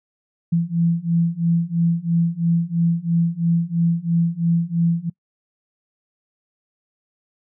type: beating tone pair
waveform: sine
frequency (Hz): 167 / 170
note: E3 / F3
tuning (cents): +23 / -46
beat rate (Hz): 3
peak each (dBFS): -20 / -19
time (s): 0.52-5.1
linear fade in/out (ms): 10
effects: noise-tail reverb RT60 0.1 s tail -24 dB re dry